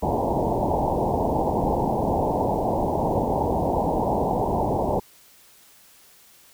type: low-pass noise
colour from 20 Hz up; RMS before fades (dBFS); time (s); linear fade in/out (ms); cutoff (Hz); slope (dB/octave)
white; -23; 0.02-5; 10; 940; 96
effects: white hiss -53 dBFS RMS until 6.53 s